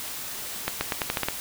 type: accelerating click train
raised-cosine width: 0.3 ms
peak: -8 dBFS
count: 8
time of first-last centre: 0.68-1.285 s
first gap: 130 ms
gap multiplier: 0.86
effects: white hiss -35 dBFS RMS until 1.4 s